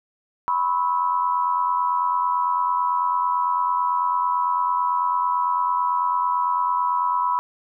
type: tone cluster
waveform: sine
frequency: 987 / 1076 / 1300 Hz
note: B5 / C6 / E6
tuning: -1 / +48 / -24 cents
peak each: -20 / -26 / -28 dBFS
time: 0.48-7.39 s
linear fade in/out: 0 ms
effects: none